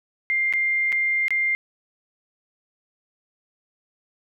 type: tone with dropouts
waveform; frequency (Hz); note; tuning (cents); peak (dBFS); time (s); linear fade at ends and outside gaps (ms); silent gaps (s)
sine; 2100; C7; +6; -19; 0.3-1.55; 0; 0.526-0.536 / 0.921-0.926 / 1.282-1.306
effects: none